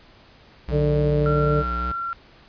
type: tone with vibrato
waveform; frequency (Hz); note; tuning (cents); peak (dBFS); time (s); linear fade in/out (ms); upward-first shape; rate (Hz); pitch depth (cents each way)
square; 61.1; B1; -18; -27; 0.68-1.92; 5; triangle; 3.5; 44
type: harmonic tone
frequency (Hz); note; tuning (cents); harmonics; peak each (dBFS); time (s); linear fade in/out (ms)
148.1; D3; +15; 1 / 2 / 3 / 4; -20 / -30 / -22 / -27; 0.7-1.64; 50
type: tone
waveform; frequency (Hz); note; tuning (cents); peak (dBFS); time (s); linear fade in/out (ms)
sine; 1367; F6; -37; -25; 1.26-2.13; 0
effects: pink hiss -51 dBFS RMS until 2.48 s + resampled to 11025 Hz